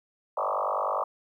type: tone with frequency modulation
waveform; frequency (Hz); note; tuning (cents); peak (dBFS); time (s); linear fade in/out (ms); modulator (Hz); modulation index
sine; 876; A5; -8; -25; 0.37-1.04; 5; 49.9; 6.9
effects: 11-bit